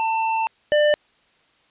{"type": "tone pair in turn", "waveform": "square", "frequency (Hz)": [893, 596], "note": ["A5", "D5"], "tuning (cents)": [25, 25], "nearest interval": "perfect fifth", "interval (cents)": 700, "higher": "first", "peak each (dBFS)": [-20, -15], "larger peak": "second", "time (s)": [[0, 0.47], [0.72, 0.94]], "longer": "first", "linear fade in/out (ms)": 0, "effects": ["white hiss -60 dBFS RMS until 1.7 s", "resampled to 8000 Hz"]}